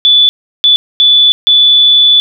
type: tone bursts at uneven times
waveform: sine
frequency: 3468 Hz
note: A7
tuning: 26 cents flat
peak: -3 dBFS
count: 4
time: 0.05-0.29 / 0.64-0.76 / 1-1.32 / 1.47-2.2 s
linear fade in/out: 0 ms
effects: none